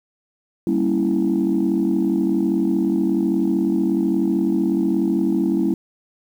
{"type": "chord", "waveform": "sine", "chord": "G diminished seventh", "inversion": "none", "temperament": "equal with one note detuned", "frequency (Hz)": [196, 232.3, 277.2, 329.6], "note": ["G3", "Bb3", "Db4", "Fb4"], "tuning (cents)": [0, -6, 0, 0], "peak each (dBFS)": [-21, -23, -22, -19], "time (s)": [0.67, 5.74], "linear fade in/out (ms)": 2, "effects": ["tanh soft clip ceiling -10 dBFS", "8-bit"]}